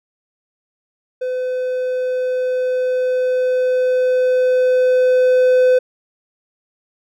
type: tone with level ramp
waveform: triangle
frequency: 507 Hz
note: B4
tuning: 45 cents sharp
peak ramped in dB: -17 to -7 dBFS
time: 1.21-5.79 s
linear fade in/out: 10 ms
effects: none